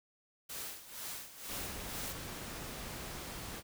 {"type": "noise with tremolo", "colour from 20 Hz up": "white", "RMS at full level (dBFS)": -42, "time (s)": [0.49, 2.13], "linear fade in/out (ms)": 10, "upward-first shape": "sine", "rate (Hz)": 2.1, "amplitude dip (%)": 75}
{"type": "noise", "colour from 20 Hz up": "pink", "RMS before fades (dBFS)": -44, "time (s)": [1.47, 3.63], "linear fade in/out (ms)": 50}
{"effects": []}